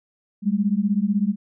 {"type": "beating tone pair", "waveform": "sine", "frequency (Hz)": [196, 212], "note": ["G3", "G#3"], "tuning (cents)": [0, 36], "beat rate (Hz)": 16, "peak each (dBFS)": [-21, -21], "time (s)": [0.42, 1.36], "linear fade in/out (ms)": 50, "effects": []}